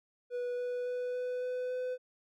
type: tone with pitch steps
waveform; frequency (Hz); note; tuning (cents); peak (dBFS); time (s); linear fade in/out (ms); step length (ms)
triangle; 489.9 / 492.7 / 495.6 / 498.5 / 501.4 / 504.3; B4 / B4 / B4 / B4 / B4 / B4; -14 / -4 / +6 / +16 / +26 / +36; -31; 0.3-1.98; 50; 280
effects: none